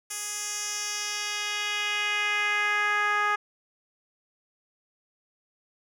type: tone with band-pass filter sweep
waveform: 10% pulse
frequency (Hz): 415.3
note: G#4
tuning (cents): 0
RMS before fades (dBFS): -28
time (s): 0.1-3.36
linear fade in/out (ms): 10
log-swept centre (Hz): 8800 to 1300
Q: 1.7
effects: none